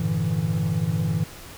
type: chord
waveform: triangle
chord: E half-diminished seventh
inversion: first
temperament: equal with one note detuned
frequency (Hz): 98 / 113.62 / 146.83 / 164.81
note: G2 / Bb2 / D3 / E3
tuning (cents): 0 / -44 / 0 / 0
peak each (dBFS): -27 / -26 / -26 / -22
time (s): 0-1.24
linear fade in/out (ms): 5
effects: pink hiss -42 dBFS RMS until 1.57 s